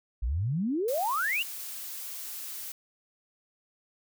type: exponential sweep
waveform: sine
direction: up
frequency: 51.8 to 2982 Hz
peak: -26 dBFS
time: 0.22-1.43 s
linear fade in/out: 10 ms
type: noise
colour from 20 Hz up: blue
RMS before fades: -39 dBFS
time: 0.88-2.72 s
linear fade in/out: 2 ms
effects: none